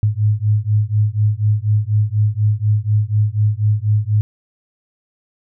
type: beating tone pair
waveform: sine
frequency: 103.83 / 107.93 Hz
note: G#2 / A2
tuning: 0 / -33 cents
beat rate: 4.1 Hz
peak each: -16 dBFS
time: 0.03-4.21 s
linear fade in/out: 0 ms
effects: none